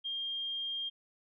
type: tone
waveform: sine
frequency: 3210 Hz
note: G7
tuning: 40 cents sharp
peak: -34 dBFS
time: 0.04-0.9 s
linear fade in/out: 20 ms
effects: none